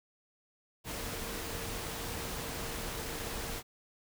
sine tone in noise, 460 Hz, A#4, 23 cents flat, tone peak -48 dBFS, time 0.84-3.63 s, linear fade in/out 50 ms, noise pink, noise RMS -39 dBFS, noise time 0.84-3.63 s, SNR -12 dB, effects none

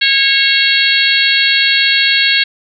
harmonic tone, 547 Hz, C#5, 23 cents flat, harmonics 3 / 4 / 5 / 6 / 7 / 8, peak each -16 / -16 / -16 / -16 / -16 / -16 dBFS, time 0.01-2.44 s, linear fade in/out 10 ms, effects none

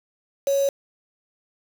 sine tone with quantisation, 554.4 Hz, C#5, in tune, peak -18 dBFS, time 0.47-0.69 s, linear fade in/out 2 ms, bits 5, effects none

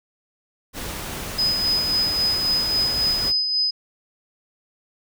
pink noise, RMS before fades -31 dBFS, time 0.73-3.33 s, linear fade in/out 50 ms
sine tone with tremolo, 5020 Hz, D#8, 15 cents sharp, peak -17 dBFS, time 1.38-3.71 s, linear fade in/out 10 ms, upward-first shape sine, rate 3.7 Hz, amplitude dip 40%
effects none

